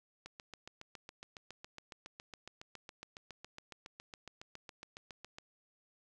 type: click train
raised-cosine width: 0.2 ms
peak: -30 dBFS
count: 38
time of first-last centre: 0.26-5.385 s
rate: 7.22 Hz
effects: none